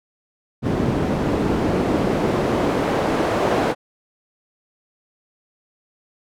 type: noise with band-pass filter sweep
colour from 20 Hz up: pink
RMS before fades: -20 dBFS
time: 0.62-3.75 s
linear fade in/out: 50 ms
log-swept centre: 230 to 560 Hz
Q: 0.91
effects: none